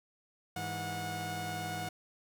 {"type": "tone cluster", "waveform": "sawtooth", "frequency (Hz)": [102.3, 162.3, 728], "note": ["G#2", "E3", "F#5"], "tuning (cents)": [-26, -27, -28], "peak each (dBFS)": [-39, -38, -34], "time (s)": [0.56, 1.89], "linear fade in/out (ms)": 5, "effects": []}